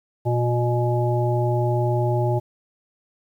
harmonic tone with a mistuned harmonic, 120.2 Hz, B2, 46 cents flat, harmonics 1 / 3 / 5 / 7, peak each -20 / -25 / -27 / -28 dBFS, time 0.25-2.4 s, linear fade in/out 20 ms, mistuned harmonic 5, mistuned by +23 cents, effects 9-bit

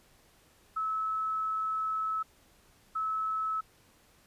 sine tone bursts at uneven times, 1299 Hz, E6, 26 cents flat, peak -29 dBFS, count 2, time 0.76-2.23 / 2.95-3.61 s, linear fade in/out 10 ms, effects pink hiss -63 dBFS RMS until 4.26 s + resampled to 32000 Hz

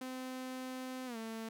sawtooth tone with pitch glide, 257.4 to 224.1 Hz, C4 to A3, -28 to +32 cents, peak -37 dBFS, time 0.01-1.49 s, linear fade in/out 5 ms, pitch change -240 cents, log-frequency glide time 1.06-1.17 s, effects none

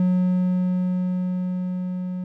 triangle tone with level ramp, 182.1 Hz, F#3, 27 cents flat, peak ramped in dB -14 to -24 dBFS, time 0-2.24 s, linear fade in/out 2 ms, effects none

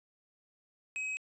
triangle tone with hard clipping, 2542 Hz, D#7, 36 cents sharp, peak -35 dBFS, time 0.96-1.17 s, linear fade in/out 0 ms, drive 8 dB, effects resampled to 22050 Hz

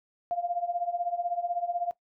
sine tone with tremolo, 698.5 Hz, F5, in tune, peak -24 dBFS, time 0.31-1.91 s, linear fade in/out 0 ms, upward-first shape triangle, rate 16 Hz, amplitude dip 90%, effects noise-tail reverb RT60 0.1 s tail -17 dB re dry

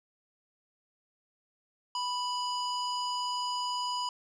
square tone with low-pass filter, 987.8 Hz, B5, in tune, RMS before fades -33 dBFS, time 1.95-4.09 s, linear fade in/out 2 ms, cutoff 5600 Hz, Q 3, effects none

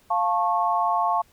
sine chord, F augmented, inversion none, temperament equal with one note detuned, 698.5 / 880 / 1095.4 Hz, F5 / A5 / C#6, 0 / 0 / -21 cents, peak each -24 dBFS, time 0.1-1.22 s, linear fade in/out 10 ms, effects pink hiss -59 dBFS RMS until 1.32 s

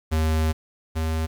square tone pair in turn, 79 / 79.87 Hz, D#2 / D#2, +27 / +46 cents, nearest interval unison, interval 19 cents, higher second, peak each -20 / -23 dBFS, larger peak first, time 0.11-0.53 / 0.95-1.27 s, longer first, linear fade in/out 20 ms, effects 9-bit

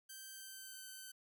5% pulse tone with pitch glide, 1560 to 1535 Hz, G6 to G6, -9 to -37 cents, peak -39 dBFS, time 0.09-1.12 s, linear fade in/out 10 ms, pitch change -28 cents, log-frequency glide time 0.35-0.78 s, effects none

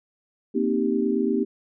sine chord, C minor seventh, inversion third, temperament equal, 233.1 / 261.6 / 311.1 / 392 Hz, Bb3 / C4 / Eb4 / G4, 0 / 0 / 0 / 0 cents, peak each -25 / -26 / -27 / -25 dBFS, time 0.54-1.45 s, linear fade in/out 20 ms, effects none

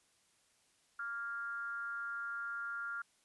sine tone with frequency modulation, 1396.9 Hz, F6, in tune, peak -38 dBFS, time 0.99-3.02 s, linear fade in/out 5 ms, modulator 242 Hz, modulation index 0.49, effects white hiss -72 dBFS RMS until 3.24 s + resampled to 24000 Hz

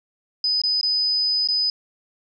sine tone with dropouts, 5000 Hz, D#8, 8 cents sharp, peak -18 dBFS, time 0.44-1.7 s, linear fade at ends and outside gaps 2 ms, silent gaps 0.617-0.636 / 0.812-0.83 / 1.475-1.486 s, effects none

